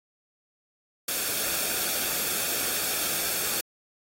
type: noise with comb filter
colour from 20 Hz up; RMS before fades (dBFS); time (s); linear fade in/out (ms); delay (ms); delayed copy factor
white; -28; 1.08-3.61; 5; 1; -0.5
effects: AAC 48 kbps